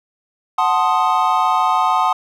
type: chord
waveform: triangle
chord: F# diminished seventh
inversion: none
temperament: equal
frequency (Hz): 740 / 880 / 1046.5 / 1244.5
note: F#5 / A5 / C6 / Eb6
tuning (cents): 0 / 0 / 0 / 0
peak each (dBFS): -17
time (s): 0.58-2.13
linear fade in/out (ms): 5
effects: none